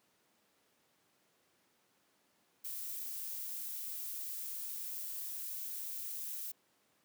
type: noise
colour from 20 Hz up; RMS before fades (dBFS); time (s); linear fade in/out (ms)
violet; -42; 2.64-6.52; 10
effects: pink hiss -73 dBFS RMS until 7.04 s + high-pass 200 Hz 12 dB/octave

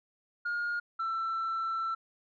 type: tone pair in turn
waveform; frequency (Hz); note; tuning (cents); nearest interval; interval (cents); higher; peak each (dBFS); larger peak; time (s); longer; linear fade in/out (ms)
sine; 1423 / 1336.9; F6 / E6; +32 / +24; minor second; 108; first; -28; neither; 0.45-0.8 / 0.99-1.95; second; 10
effects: tanh soft clip ceiling -28 dBFS

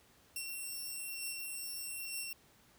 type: beating tone pair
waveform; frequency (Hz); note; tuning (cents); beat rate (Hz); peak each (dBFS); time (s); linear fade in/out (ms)
5% pulse; 2722 / 2723.1; F7 / F7; -45 / -44; 1.1; -32 / -37; 0.36-2.33; 2
effects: pink hiss -65 dBFS RMS until 2.78 s + high-pass 60 Hz 12 dB/octave

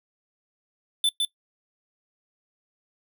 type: tone with echo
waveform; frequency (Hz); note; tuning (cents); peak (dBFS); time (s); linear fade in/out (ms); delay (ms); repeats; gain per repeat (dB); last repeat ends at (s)
square; 3520; A7; 0; -19; 1.04-1.09; 2; 160; 1; -3; 1.25
effects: noise-tail reverb RT60 0.1 s tail -20 dB re dry

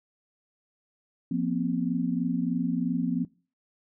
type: chord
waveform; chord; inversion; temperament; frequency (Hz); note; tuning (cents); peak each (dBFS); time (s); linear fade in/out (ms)
sine; F suspended fourth; none; equal with one note detuned; 174.61 / 238.5 / 261.6; F3 / Bb3 / C4; 0 / +40 / 0; -29; 1.31-3.25; 5
effects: noise-tail reverb RT60 0.4 s tail -23 dB re dry

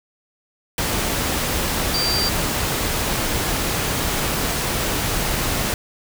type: tone in noise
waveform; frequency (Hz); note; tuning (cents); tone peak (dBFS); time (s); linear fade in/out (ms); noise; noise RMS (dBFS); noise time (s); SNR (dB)
sine; 4699; D8; 0; -20; 1.94-2.29; 2; pink; -22; 0.78-5.74; -1
effects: none

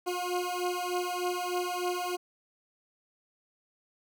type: beating tone pair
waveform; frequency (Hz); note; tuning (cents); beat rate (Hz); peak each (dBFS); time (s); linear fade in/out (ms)
20% pulse; 356.3 / 359.6; F4 / F#4; +35 / -49; 3.3; -28; 0.06-2.17; 20
effects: none

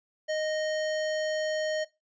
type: tone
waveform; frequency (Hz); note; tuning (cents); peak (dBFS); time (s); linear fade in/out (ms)
square; 620; D#5; -6; -28; 0.28-1.85; 20
effects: noise-tail reverb RT60 0.2 s tail -17 dB re dry + resampled to 16000 Hz

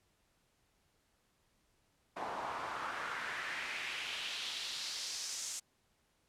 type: noise with band-pass filter sweep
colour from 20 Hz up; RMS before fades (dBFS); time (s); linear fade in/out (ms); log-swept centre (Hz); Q
pink; -41; 2.16-5.6; 10; 790 to 7200; 2.2
effects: pink hiss -75 dBFS RMS until 6.28 s + low-pass 12000 Hz 12 dB/octave

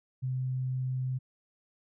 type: tone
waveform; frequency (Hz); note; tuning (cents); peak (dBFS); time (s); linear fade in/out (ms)
sine; 129; C3; -24; -29; 0.22-1.19; 20
effects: none

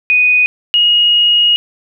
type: tone pair in turn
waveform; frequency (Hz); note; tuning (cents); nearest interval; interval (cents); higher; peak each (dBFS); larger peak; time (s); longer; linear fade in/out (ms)
sine; 2485 / 2879; D#7 / F#7; -3 / -48; minor third; 255; second; -7; neither; 0.1-0.46 / 0.74-1.56; second; 0
effects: none

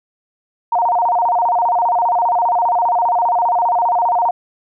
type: tone with vibrato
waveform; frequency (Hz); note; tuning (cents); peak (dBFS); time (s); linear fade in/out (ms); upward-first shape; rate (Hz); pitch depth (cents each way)
sine; 815; G#5; -33; -12; 0.72-4.31; 5; square; 15; 230
effects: none

